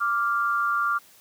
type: tone pair together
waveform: sine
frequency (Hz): 1172.2 / 1394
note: D6 / F6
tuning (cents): -4 / -4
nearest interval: minor third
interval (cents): 300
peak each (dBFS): -24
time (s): 0-0.99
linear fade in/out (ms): 20
effects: white hiss -54 dBFS RMS until 1.2 s + high-pass 60 Hz 12 dB/octave